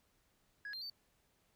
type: tone with pitch steps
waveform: sine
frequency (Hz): 1667 / 4181 / 4566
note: G#6 / C8 / D8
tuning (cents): +6 / -2 / -50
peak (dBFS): -40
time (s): 0.65-0.899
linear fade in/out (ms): 2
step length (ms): 83
effects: tanh soft clip ceiling -41 dBFS + pink hiss -75 dBFS RMS until 1.55 s